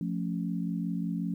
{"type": "chord", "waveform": "sine", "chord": "F augmented", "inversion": "none", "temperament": "equal", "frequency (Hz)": [174.61, 220, 277.2], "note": ["F3", "A3", "C#4"], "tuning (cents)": [0, 0, 0], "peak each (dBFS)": [-31, -35, -36], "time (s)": [0.01, 1.34], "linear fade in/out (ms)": 2, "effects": ["11-bit"]}